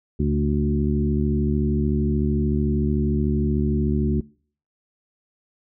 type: harmonic tone with a mistuned harmonic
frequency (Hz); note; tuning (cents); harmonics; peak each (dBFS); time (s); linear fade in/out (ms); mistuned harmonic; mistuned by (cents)
73.4; D2; 0; 1 / 2 / 3 / 4 / 5; -23 / -24 / -24 / -29 / -28; 0.19-4.21; 10; 2; -35
effects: noise-tail reverb RT60 0.5 s tail -24 dB re dry